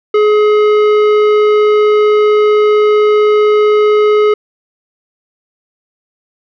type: tone with tanh clipping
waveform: sine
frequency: 422.2 Hz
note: G#4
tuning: 29 cents sharp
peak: -8 dBFS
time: 0.14-4.34 s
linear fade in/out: 5 ms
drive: 13 dB
effects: none